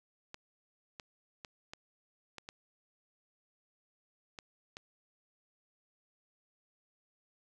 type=clicks; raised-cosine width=0.2 ms; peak=-27 dBFS; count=8; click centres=0.344 / 0.998 / 1.448 / 1.735 / 2.383 / 2.489 / 4.388 / 4.769 s; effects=none